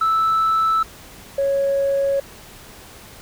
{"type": "tone pair in turn", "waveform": "sine", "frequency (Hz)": [1315, 552.9], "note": ["E6", "C#5"], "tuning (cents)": [-5, -5], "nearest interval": "octave + minor third", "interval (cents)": 1500, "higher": "first", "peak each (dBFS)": [-13, -15], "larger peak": "first", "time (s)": [[0.01, 0.83], [1.38, 2.2]], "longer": "neither", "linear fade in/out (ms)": 5, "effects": ["tanh soft clip ceiling -13 dBFS", "pink hiss -42 dBFS RMS until 3.21 s"]}